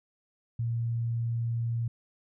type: tone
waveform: sine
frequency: 116.54 Hz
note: A#2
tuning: in tune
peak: -27 dBFS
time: 0.59-1.88 s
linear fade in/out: 5 ms
effects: none